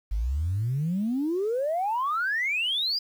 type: exponential sweep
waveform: sine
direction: up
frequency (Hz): 48.38 to 4978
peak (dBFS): -23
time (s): 0.11-2.99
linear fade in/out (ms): 10
effects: tanh soft clip ceiling -20 dBFS + 9-bit